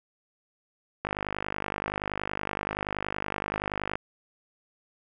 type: click train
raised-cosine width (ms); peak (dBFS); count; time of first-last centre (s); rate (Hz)
0.5; -14; 148; 1.05-3.955; 50.6
effects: none